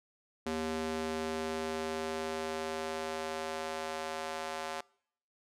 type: tone with high-pass filter sweep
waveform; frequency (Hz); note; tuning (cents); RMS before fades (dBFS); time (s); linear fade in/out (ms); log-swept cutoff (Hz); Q
square; 79.3; D#2; +33; -37; 0.46-4.81; 5; 280 to 680; 1.3
effects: noise-tail reverb RT60 0.7 s tail -25 dB re dry + low-pass 9000 Hz 12 dB/octave